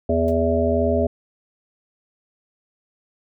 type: harmonic tone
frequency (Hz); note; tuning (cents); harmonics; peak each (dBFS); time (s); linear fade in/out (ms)
82.41; E2; 0; 1 / 3 / 5 / 7 / 8; -23 / -23 / -23 / -23 / -23; 0.09-1.07; 5
type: noise with exponential decay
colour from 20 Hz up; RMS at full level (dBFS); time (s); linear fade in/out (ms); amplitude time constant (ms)
white; -42; 0.28-0.37; 1; 19
effects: none